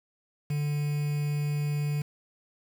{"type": "tone with quantisation", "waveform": "triangle", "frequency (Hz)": 147, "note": "D3", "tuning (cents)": 2, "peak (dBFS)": -24, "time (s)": [0.5, 2.02], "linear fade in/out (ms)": 5, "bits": 7, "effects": []}